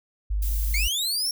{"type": "tone", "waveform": "sine", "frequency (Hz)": 50.8, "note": "G#1", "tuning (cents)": -38, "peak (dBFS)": -22, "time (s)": [0.3, 0.88], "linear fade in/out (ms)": 10}
{"type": "noise", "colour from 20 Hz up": "violet", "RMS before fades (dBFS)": -34, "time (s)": [0.42, 0.89], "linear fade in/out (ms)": 5}
{"type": "linear sweep", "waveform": "sawtooth", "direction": "up", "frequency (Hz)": [2101, 5590], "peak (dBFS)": -21, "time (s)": [0.74, 1.31], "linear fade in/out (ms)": 2}
{"effects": []}